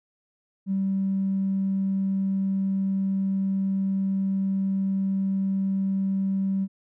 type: tone with tanh clipping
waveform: triangle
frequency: 193.5 Hz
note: G3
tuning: 22 cents flat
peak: -22 dBFS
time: 0.66-6.68 s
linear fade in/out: 50 ms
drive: 4 dB
effects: none